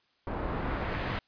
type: noise with low-pass filter sweep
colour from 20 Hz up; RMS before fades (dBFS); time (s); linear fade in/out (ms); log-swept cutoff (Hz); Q
pink; -33; 0.27-1.19; 2; 990 to 2600; 0.95
effects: white hiss -70 dBFS RMS until 1.27 s + resampled to 11025 Hz